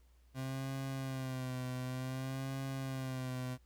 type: tone with vibrato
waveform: 30% pulse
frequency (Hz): 130.81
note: C3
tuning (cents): 0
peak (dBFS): -35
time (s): 0.34-3.58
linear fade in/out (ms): 50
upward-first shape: sine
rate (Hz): 0.55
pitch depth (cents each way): 52
effects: added 60 Hz sine -62 dBFS peak until 3.65 s + pink hiss -75 dBFS RMS until 3.65 s